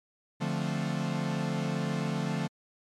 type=chord; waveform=45% pulse; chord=D minor seventh; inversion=none; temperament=equal; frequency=146.83 / 174.61 / 220 / 261.6 Hz; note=D3 / F3 / A3 / C4; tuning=0 / 0 / 0 / 0 cents; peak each=-33 / -33 / -35 / -39 dBFS; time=0.4-2.48 s; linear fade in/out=20 ms; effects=low-pass 7000 Hz 12 dB/octave + MP3 96 kbps